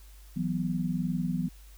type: chord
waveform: sine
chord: E suspended second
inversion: none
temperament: equal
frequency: 164.81 / 185 / 246.9 Hz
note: E3 / F#3 / B3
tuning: 0 / 0 / 0 cents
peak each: -31 / -31 / -33 dBFS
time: 0.36-1.49 s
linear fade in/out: 10 ms
effects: added 50 Hz sine -48 dBFS peak until 1.77 s + white hiss -59 dBFS RMS until 1.77 s